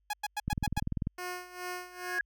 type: tone bursts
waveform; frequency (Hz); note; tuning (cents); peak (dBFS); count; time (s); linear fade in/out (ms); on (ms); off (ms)
sawtooth; 834; G#5; +7; -27; 6; 0.1-0.799; 5; 34; 99
type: click train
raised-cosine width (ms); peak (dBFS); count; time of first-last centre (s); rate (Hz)
5; -19; 13; 0.48-1.071; 20.3
type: tone with tremolo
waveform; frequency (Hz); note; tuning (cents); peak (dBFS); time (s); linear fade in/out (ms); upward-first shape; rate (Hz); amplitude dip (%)
10% pulse; 360; F#4; -47; -27; 1.18-2.19; 5; sine; 2.4; 80
type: tone with exponential growth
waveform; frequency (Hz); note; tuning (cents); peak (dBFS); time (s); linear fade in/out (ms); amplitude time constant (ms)
sine; 1661.2; G#6; 0; -25; 1.92-2.21; 2; 61
effects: added 50 Hz sine -70 dBFS peak until 2.25 s